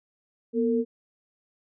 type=tone pair together; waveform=sine; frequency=240.7 / 454.4 Hz; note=B3 / A#4; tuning=-44 / -44 cents; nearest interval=major seventh; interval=1100 cents; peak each=-24 dBFS; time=0.53-0.85 s; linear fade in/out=50 ms; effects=none